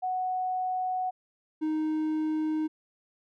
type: tone pair in turn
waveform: sine / triangle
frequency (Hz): 740 / 311.1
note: F#5 / D#4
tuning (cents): 0 / 0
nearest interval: octave + minor third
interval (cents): 1500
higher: first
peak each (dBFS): -27 / -24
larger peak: second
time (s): 0.02-1.11 / 1.61-2.68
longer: first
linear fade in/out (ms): 20
effects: none